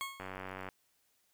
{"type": "tone with exponential decay", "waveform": "20% pulse", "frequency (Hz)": 1093, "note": "C#6", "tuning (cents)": -25, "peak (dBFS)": -29, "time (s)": [0.01, 0.38], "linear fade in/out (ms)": 0, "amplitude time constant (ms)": 79}
{"type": "click train", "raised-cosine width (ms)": 0.5, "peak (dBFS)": -27, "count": 47, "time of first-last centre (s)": [0.2, 0.688], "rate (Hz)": 94.3}
{"effects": ["white hiss -74 dBFS RMS until 1.33 s"]}